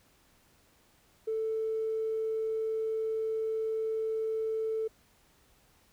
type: tone with tanh clipping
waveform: triangle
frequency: 441.9 Hz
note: A4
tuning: 7 cents sharp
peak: -29 dBFS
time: 1.27-4.88 s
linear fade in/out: 10 ms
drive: 4 dB
effects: pink hiss -65 dBFS RMS until 5.92 s